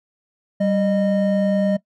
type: tone pair together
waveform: triangle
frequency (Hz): 194.8 / 614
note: G3 / D#5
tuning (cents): -11 / -23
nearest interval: octave + minor sixth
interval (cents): 1988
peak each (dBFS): -16 / -18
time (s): 0.6-1.77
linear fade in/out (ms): 10
effects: noise-tail reverb RT60 0.1 s tail -19 dB re dry